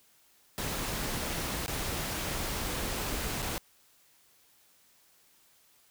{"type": "noise with dropouts", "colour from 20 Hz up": "pink", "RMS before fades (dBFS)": -34, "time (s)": [0.58, 3.58], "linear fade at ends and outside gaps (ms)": 0, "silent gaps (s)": [[1.662, 1.68], [3.421, 3.426]], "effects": ["white hiss -64 dBFS RMS until 5.9 s"]}